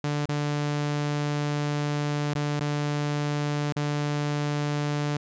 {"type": "tone with dropouts", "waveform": "sawtooth", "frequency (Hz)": 146.83, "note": "D3", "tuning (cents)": 0, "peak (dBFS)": -21, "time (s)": [0.04, 5.17], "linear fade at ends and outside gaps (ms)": 2, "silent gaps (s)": [[0.256, 0.289], [2.338, 2.352], [2.597, 2.608], [3.724, 3.763]], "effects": ["resampled to 16000 Hz"]}